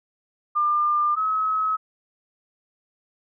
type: tone pair in turn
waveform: sine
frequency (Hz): 1199 / 1282.5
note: D6 / E6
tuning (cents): +36 / -48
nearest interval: minor second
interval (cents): 116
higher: second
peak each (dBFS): -18 / -20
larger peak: first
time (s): 0.55-1.16 / 1.16-1.77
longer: neither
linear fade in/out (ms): 20
effects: none